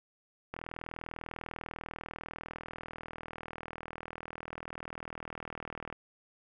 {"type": "click train", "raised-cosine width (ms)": 0.5, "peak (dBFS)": -25, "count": 217, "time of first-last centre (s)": [0.54, 5.927], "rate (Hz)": 40.1, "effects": []}